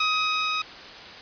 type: tone with level ramp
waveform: 15% pulse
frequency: 1261 Hz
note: D#6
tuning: 23 cents sharp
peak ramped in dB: -14 to -18 dBFS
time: 0-0.62 s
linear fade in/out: 5 ms
effects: white hiss -41 dBFS RMS until 1.21 s + resampled to 11025 Hz